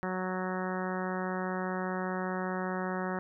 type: harmonic tone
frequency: 185 Hz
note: F#3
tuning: in tune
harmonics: 1 / 2 / 3 / 4 / 5 / 6 / 7 / 8 / 9 / 10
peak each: -35 / -38 / -40 / -41 / -42 / -43 / -43 / -44 / -45 / -45 dBFS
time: 0.03-3.19 s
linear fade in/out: 0 ms
effects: none